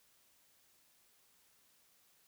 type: silence
effects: white hiss -70 dBFS RMS until 2.27 s